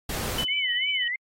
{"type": "noise", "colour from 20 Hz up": "pink", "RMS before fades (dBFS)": -31, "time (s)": [0.09, 0.44], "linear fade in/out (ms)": 5}
{"type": "tone with tremolo", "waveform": "sine", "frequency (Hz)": 3005, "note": "F#7", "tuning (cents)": 26, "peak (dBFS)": -24, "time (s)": [0.38, 1.08], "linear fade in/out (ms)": 5, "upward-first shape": "sine", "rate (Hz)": 16, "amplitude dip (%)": 40}
{"type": "tone with vibrato", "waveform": "sine", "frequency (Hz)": 2093, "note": "C7", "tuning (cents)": 0, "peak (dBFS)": -26, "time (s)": [0.48, 1.16], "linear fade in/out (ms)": 5, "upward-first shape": "sine", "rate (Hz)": 3, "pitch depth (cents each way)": 180}
{"effects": ["AAC 48 kbps"]}